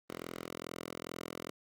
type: tone with high-pass filter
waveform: 5% pulse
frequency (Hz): 42.35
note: E1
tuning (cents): +48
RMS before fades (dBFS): -44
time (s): 0.1-1.5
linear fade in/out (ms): 0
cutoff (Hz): 210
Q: 0.54
effects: Opus 32 kbps